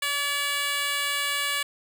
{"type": "tone with high-pass filter", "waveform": "10% pulse", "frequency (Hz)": 572, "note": "D5", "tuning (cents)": -46, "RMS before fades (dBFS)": -27, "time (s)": [0.02, 1.63], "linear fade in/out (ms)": 5, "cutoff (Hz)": 1300, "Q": 0.67, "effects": []}